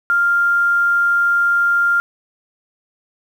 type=tone with quantisation; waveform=sine; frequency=1396.9 Hz; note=F6; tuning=in tune; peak=-12 dBFS; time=0.1-2 s; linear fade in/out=0 ms; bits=7; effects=none